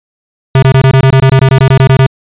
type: tone bursts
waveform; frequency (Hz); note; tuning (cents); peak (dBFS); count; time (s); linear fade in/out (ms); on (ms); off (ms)
square; 133.1; C3; +30; -3; 16; 0.55-2.065; 2; 75; 21
effects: resampled to 8000 Hz